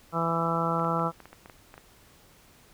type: harmonic tone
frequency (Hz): 166.4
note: E3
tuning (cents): +17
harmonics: 1 / 2 / 3 / 4 / 5 / 6 / 7 / 8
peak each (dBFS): -30 / -36 / -33 / -34 / -34 / -34 / -34 / -30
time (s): 0.12-1.12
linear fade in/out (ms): 50
type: clicks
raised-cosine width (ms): 0.5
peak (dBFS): -30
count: 10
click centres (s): 0.796 / 0.846 / 0.995 / 1.203 / 1.256 / 1.33 / 1.459 / 1.498 / 1.741 / 1.779
effects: pink hiss -57 dBFS RMS until 2.73 s